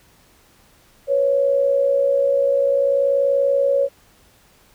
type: tone pair together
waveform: sine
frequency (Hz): 493.9 / 554.4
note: B4 / C#5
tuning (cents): 0 / 0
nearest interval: major second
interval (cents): 200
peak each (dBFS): -22 / -15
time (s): 1.07-3.89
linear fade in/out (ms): 50
effects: pink hiss -54 dBFS RMS until 4.74 s